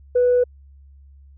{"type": "tone", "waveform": "sine", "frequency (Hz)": 493, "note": "B4", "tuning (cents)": -3, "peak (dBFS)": -12, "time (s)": [0.15, 0.44], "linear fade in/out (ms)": 10, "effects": ["tanh soft clip ceiling -10 dBFS", "added 69 Hz sine -44 dBFS peak until 1.37 s"]}